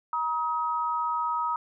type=tone pair together; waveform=sine; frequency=951 / 1266.9 Hz; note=A#5 / D#6; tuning=+34 / +31 cents; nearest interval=perfect fourth; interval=497 cents; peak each=-28 / -28 dBFS; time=0.13-1.56 s; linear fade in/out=2 ms; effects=none